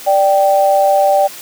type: tone pair together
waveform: sine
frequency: 587.3 / 780.6 Hz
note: D5 / G5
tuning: 0 / -8 cents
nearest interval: perfect fourth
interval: 492 cents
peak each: -11 dBFS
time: 0.06-1.28 s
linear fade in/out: 20 ms
effects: white hiss -32 dBFS RMS until 1.41 s + high-pass 150 Hz 12 dB/octave